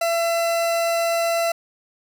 40% pulse tone, 673 Hz, E5, 36 cents sharp, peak -18 dBFS, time 0.01-1.52 s, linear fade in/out 5 ms, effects none

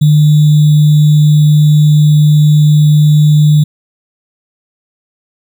sine tone with sample-and-hold, 150.7 Hz, D3, 45 cents sharp, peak -3 dBFS, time 0.01-3.64 s, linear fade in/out 10 ms, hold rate 3675 Hz, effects none

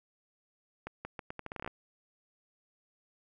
accelerating click train, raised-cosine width 0.5 ms, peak -24 dBFS, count 13, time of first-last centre 0.87-1.676 s, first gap 180 ms, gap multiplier 0.79, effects none

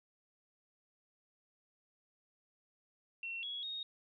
sine tone with pitch steps, 2719 / 3343 / 3731 Hz, F7 / G#7 / A#7, -47 / +11 / +1 cents, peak -39 dBFS, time 3.23-3.83 s, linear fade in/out 2 ms, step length 200 ms, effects none

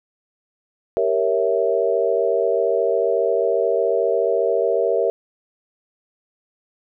sine chord, G diminished seventh, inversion none, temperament equal, 392 / 466.2 / 554.4 / 659.3 Hz, G4 / Bb4 / Db5 / Fb5, 0 / 0 / 0 / 0 cents, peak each -23 / -20 / -23 / -22 dBFS, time 0.97-5.1 s, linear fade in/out 0 ms, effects none

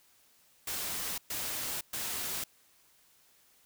white noise bursts, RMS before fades -36 dBFS, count 3, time 0.67-2.44 s, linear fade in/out 5 ms, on 510 ms, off 120 ms, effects white hiss -65 dBFS RMS until 3.65 s

